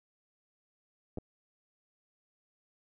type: clicks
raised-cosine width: 2 ms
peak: -26 dBFS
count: 2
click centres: 1.174 / 1.184 s
effects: none